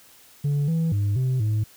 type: tone with pitch steps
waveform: sine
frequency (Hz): 143.9 / 163.7 / 101.6 / 129.2 / 107.3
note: D3 / E3 / G#2 / C3 / A2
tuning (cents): -35 / -12 / -38 / -21 / -43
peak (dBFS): -17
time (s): 0.44-1.64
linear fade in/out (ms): 10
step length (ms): 240
effects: tanh soft clip ceiling -19 dBFS + white hiss -52 dBFS RMS until 1.76 s